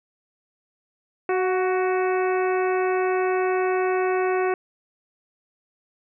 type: harmonic tone with a mistuned harmonic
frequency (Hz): 372.5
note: F#4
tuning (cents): +12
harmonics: 1 / 2 / 3 / 4 / 5 / 6 / 7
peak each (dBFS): -21 / -27 / -31 / -33 / -35 / -37 / -38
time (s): 1.29-4.54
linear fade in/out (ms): 2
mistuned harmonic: 2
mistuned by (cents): -31
effects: none